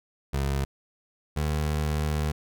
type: tone pair in turn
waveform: 25% pulse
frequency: 69 / 75.67 Hz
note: C#2 / D#2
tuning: -7 / -48 cents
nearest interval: major second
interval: 159 cents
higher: second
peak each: -21 dBFS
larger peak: neither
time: 0.33-0.65 / 1.36-2.32 s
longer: second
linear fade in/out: 10 ms
effects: none